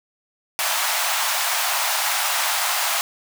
pink high-pass noise, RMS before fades -22 dBFS, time 0.59-3.01 s, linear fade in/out 0 ms, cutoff 680 Hz, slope 48 dB/octave, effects none

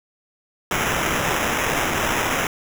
blue noise with sample-and-hold, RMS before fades -22 dBFS, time 0.71-2.47 s, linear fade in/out 2 ms, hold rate 4410 Hz, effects none

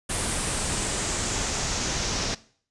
pink noise with low-pass filter sweep, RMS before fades -28 dBFS, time 0.09-2.35 s, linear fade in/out 10 ms, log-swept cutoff 9700 to 5700 Hz, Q 3, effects noise-tail reverb RT60 0.5 s tail -19 dB re dry + resampled to 24000 Hz

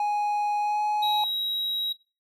triangle tone with pitch glide, 830.6 to 841.2 Hz, G#5 to G#5, 0 to +22 cents, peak -21 dBFS, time 0-1.24 s, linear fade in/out 2 ms, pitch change +22 cents, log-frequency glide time 0.59-0.82 s
triangle tone, 3839 Hz, B7, 50 cents flat, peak -24 dBFS, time 1.02-1.93 s, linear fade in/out 10 ms
effects noise-tail reverb RT60 0.3 s tail -19 dB re dry

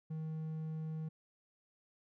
triangle tone, 157.9 Hz, D#3, 26 cents sharp, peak -36 dBFS, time 0.1-1.09 s, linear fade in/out 10 ms, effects none

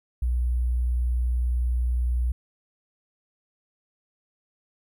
sine tone with sample-and-hold, 60.9 Hz, B1, 24 cents flat, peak -21 dBFS, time 0.22-2.32 s, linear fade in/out 5 ms, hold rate 11025 Hz, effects none

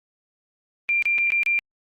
sine tone with dropouts, 2378 Hz, D7, 21 cents sharp, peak -18 dBFS, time 0.89-1.59 s, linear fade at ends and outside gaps 0 ms, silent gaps 1.024-1.055 / 1.181-1.185 / 1.304-1.32 / 1.432-1.462 s, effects Opus 24 kbps

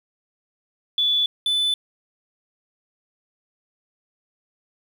sine / triangle tone pair in turn, 3456 / 3500 Hz, A7 / A7, -32 / -10 cents, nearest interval unison, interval 22 cents, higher second, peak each -17 dBFS, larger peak neither, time 0.98-1.26 / 1.46-1.74 s, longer neither, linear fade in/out 2 ms, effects 8-bit

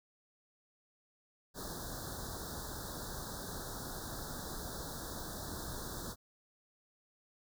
pink band-stop noise, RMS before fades -43 dBFS, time 1.54-6.16 s, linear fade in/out 50 ms, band 1700 to 3600 Hz, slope 96 dB/octave, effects none

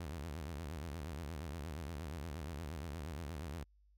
sawtooth tone with vibrato, 77.6 Hz, D#2, 4 cents flat, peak -38 dBFS, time 0-3.64 s, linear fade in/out 5 ms, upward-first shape sine, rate 8.5 Hz, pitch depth 210 cents each way, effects added 50 Hz sine -65 dBFS peak until 3.97 s

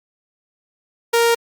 sawtooth tone, 466.2 Hz, A#4, in tune, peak -9 dBFS, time 1.13-1.35 s, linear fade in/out 10 ms, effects Opus 48 kbps

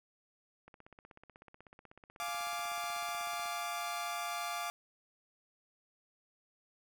click train, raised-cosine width 0.5 ms, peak -39 dBFS, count 46, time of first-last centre 0.68-3.458 s, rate 16.2 Hz
sawtooth chord, D diminished, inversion first, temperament equal with one note detuned, 698.5 / 837.8 / 1174.7 Hz, F5 / Ab5 / D6, 0 / +15 / 0 cents, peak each -36 / -41 / -36 dBFS, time 2.2-4.7 s, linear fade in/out 0 ms
effects none

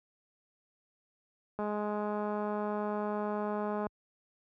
click train, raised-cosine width 1 ms, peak -22 dBFS, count 477, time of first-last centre 1.59-3.868 s, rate 209 Hz, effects high-pass 60 Hz 12 dB/octave

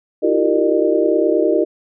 sine tone cluster, 320.6 / 350.4 / 388.5 / 459.9 / 605 Hz, E4 / F4 / G4 / A#4 / D#5, -48 / +6 / -16 / -23 / -49 cents, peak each -19 dBFS, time 0.22-1.65 s, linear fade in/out 20 ms, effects none

